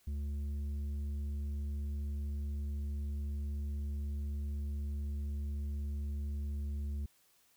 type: tone with tanh clipping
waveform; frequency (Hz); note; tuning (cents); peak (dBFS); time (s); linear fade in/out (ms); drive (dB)
triangle; 72; D2; -34; -36; 0.07-7.06; 5; 11
effects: white hiss -69 dBFS RMS until 7.56 s